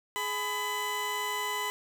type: tone pair together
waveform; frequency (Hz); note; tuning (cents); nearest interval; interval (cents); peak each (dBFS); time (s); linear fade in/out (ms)
20% pulse; 419.3 / 1002; G#4 / B5; +17 / +25; octave + minor third; 1508; -33 / -26; 0.16-1.7; 0
effects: none